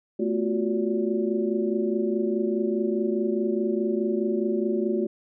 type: tone cluster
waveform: sine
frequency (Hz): 220.3 / 249.6 / 350.4 / 375.2 / 572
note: A3 / B3 / F4 / F#4 / D5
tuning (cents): +2 / +19 / +6 / +24 / -46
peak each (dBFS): -27 / -36 / -27 / -27 / -35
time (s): 0.19-5.07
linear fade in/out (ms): 10
effects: none